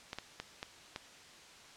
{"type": "clicks", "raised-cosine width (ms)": 0.2, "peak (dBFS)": -22, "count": 5, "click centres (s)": [0.131, 0.186, 0.4, 0.629, 0.961], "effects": ["white hiss -55 dBFS RMS until 1.76 s", "low-pass 6000 Hz 12 dB/octave"]}